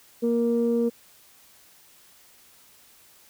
sine tone pair together, 234.6 / 469.2 Hz, A#3 / A#4, +11 / +11 cents, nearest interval octave, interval 1200 cents, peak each -22 dBFS, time 0.22-0.9 s, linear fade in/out 20 ms, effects tanh soft clip ceiling -14 dBFS + white hiss -55 dBFS RMS until 3.29 s

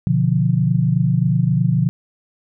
sine chord, B diminished, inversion none, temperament equal, 123.47 / 146.83 / 174.61 Hz, B2 / D3 / F3, 0 / 0 / 0 cents, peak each -18 dBFS, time 0.07-1.89 s, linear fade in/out 0 ms, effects none

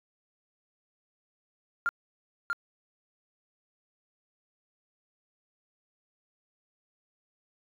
triangle tone with echo, 1396.9 Hz, F6, in tune, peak -20 dBFS, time 1.86-1.89 s, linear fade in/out 0 ms, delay 640 ms, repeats 1, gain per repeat -4 dB, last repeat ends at 2.53 s, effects tanh soft clip ceiling -22 dBFS

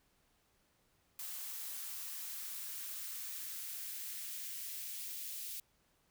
blue noise with high-pass filter sweep, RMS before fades -44 dBFS, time 1.19-5.6 s, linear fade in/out 2 ms, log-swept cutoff 720 to 2700 Hz, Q 1.1, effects pink hiss -74 dBFS RMS until 6.1 s

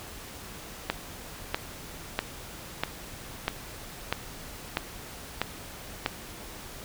click train, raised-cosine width 0.3 ms, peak -9 dBFS, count 9, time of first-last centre 0.9-6.061 s, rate 1.55 Hz, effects pink hiss -43 dBFS RMS until 6.84 s

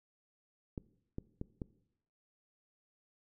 clicks, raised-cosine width 3 ms, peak -26 dBFS, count 4, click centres 0.778 / 1.184 / 1.414 / 1.618 s, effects noise-tail reverb RT60 0.8 s tail -20 dB re dry

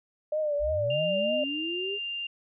sine tone with vibrato, 599 Hz, D5, 34 cents sharp, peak -25 dBFS, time 0.32-1.44 s, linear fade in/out 5 ms, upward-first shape triangle, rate 3.2 Hz, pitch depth 77 cents each way
sine linear sweep, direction up, 44.96 to 415.3 Hz, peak -32 dBFS, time 0.59-1.99 s, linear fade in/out 50 ms
sine tone, 2794 Hz, F7, in tune, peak -31 dBFS, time 0.9-2.27 s, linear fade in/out 5 ms
effects none

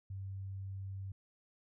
sine tone, 96.8 Hz, G2, 21 cents flat, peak -40 dBFS, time 0.1-1.12 s, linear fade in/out 5 ms, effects none

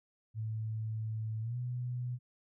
sine tone with pitch glide, 110 to 123.47 Hz, A2 to B2, 0 to 0 cents, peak -34 dBFS, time 0.34-2.19 s, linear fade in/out 50 ms, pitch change +200 cents, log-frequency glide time 1.41-1.57 s, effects none

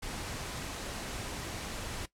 pink noise, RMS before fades -39 dBFS, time 0.02-2.06 s, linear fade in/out 10 ms, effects noise-tail reverb RT60 0.1 s tail -17 dB re dry + low-pass 10000 Hz 12 dB/octave

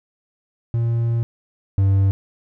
triangle tone pair in turn, 116.54 / 97.48 Hz, A#2 / G2, 0 / -9 cents, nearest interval minor third, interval 309 cents, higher first, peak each -15 / -11 dBFS, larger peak second, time 0.74-1.23 / 1.78-2.11 s, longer first, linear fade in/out 0 ms, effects none

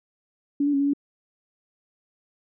sine tone with pitch steps, 284.5 / 289.9 / 277.4 / 282.2 / 284.5 Hz, C#4 / D4 / C#4 / C#4 / C#4, +45 / -22 / +1 / +31 / +45 cents, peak -19 dBFS, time 0.6-0.935 s, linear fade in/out 5 ms, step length 67 ms, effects none

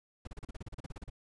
brown noise bursts, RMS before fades -42 dBFS, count 15, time 0.25-1.099 s, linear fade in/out 5 ms, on 23 ms, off 36 ms, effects resampled to 24000 Hz

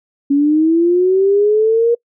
sine linear sweep, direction up, 277.2 to 474.8 Hz, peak -9 dBFS, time 0.3-1.95 s, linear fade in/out 10 ms, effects noise-tail reverb RT60 0.1 s tail -26 dB re dry

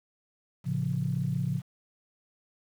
sine chord, A augmented, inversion none, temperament equal with one note detuned, 112.38 / 138.59 / 174.61 Hz, A2 / C#3 / E#3, +37 / 0 / 0 cents, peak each -33 / -29 / -31 dBFS, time 0.64-1.62 s, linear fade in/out 50 ms, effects tanh soft clip ceiling -17 dBFS + 9-bit

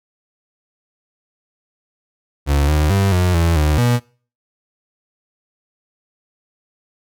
35% pulse tone with pitch steps, 71.2 / 75.9 / 98 / 90.2 / 83.8 / 75.7 / 121 Hz, C#2 / D#2 / G2 / F#2 / E2 / D#2 / B2, +47 / -42 / 0 / -44 / +29 / -47 / -35 cents, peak -11 dBFS, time 2.46-4 s, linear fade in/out 50 ms, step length 220 ms, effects noise-tail reverb RT60 0.4 s tail -23 dB re dry

